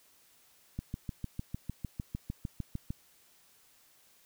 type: click train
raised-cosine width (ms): 5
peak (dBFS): -23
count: 15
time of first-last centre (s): 0.79-2.905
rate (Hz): 6.62
effects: white hiss -64 dBFS RMS until 4.25 s